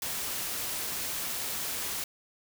white noise, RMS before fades -34 dBFS, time 0.02-2.04 s, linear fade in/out 2 ms, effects none

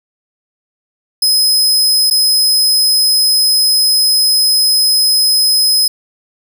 sawtooth tone with dropouts, 5080 Hz, D#8, 35 cents sharp, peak -6 dBFS, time 1.22-5.88 s, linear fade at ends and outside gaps 5 ms, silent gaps 2.101-2.109 s, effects none

